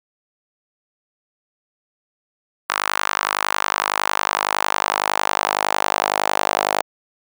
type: tone with high-pass filter sweep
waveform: sawtooth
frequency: 50.9 Hz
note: G#1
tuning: 34 cents flat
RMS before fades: -21 dBFS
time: 2.69-6.82 s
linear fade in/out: 10 ms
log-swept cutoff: 1200 to 720 Hz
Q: 2.2
effects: none